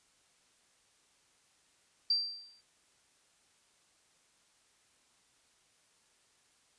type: tone with exponential decay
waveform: sine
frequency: 4699 Hz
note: D8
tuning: in tune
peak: -24 dBFS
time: 2.1-2.61 s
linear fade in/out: 5 ms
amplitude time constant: 110 ms
effects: white hiss -69 dBFS RMS until 6.78 s + resampled to 22050 Hz